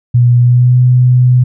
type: tone with pitch glide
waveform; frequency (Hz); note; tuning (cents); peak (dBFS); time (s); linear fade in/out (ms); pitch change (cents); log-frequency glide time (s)
sine; 121.5 to 125.28; B2 to B2; -28 to +25; -4; 0.14-1.44; 10; +53; 0.38-0.78
effects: none